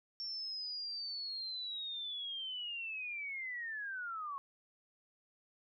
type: linear sweep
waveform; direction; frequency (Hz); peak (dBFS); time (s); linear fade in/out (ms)
sine; down; 5460 to 1084; -39; 0.2-4.38; 0
effects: none